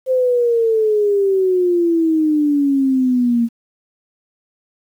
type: exponential sweep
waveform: sine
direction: down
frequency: 523.3 to 230.2 Hz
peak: -12 dBFS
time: 0.06-3.49 s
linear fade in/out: 50 ms
effects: 8-bit